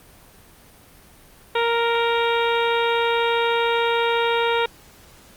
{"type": "harmonic tone", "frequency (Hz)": 466.2, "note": "A#4", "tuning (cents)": 0, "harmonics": [1, 2, 3, 4, 5, 6, 7, 8], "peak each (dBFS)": [-21, -23, -27, -32, -29, -32, -34, -31], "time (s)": [1.55, 4.66], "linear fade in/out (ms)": 5, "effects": ["pink hiss -49 dBFS RMS until 5.36 s", "Opus 32 kbps"]}